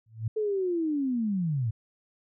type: tone with exponential growth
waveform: sine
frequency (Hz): 111.5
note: A2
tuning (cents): +23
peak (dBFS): -23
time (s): 0.06-0.28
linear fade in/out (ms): 5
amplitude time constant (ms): 47
type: linear sweep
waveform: sine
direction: down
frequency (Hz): 440 to 103.83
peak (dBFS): -25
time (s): 0.36-1.71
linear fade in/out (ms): 10
effects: none